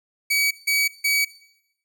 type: tone bursts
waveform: sawtooth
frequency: 2271 Hz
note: C#7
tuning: 41 cents sharp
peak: -15 dBFS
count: 3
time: 0.3-1.25 s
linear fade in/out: 10 ms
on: 210 ms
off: 160 ms
effects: noise-tail reverb RT60 0.8 s tail -18 dB re dry